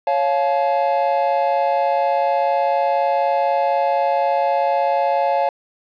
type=chord; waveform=triangle; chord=Db augmented; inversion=none; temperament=equal with one note detuned; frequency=554.4 / 698.5 / 858.9 Hz; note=Db5 / F5 / A5; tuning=0 / 0 / -42 cents; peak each=-18 dBFS; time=0.07-5.49 s; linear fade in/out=2 ms; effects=resampled to 11025 Hz